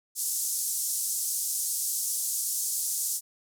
white band-pass noise, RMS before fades -30 dBFS, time 0.15-3.21 s, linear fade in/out 50 ms, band 6000 to 12000 Hz, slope 24 dB/octave, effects none

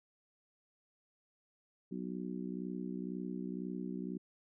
harmonic tone, 62 Hz, B1, 7 cents sharp, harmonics 3 / 4 / 5 / 6, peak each -41 / -43 / -45 / -47 dBFS, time 1.91-4.18 s, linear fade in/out 10 ms, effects none

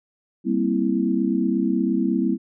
sine chord, C dominant seventh, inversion second, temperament equal, 196 / 233.1 / 261.6 / 329.6 Hz, G3 / Bb3 / C4 / E4, 0 / 0 / 0 / 0 cents, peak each -24 dBFS, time 0.44-2.38 s, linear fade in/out 50 ms, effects none

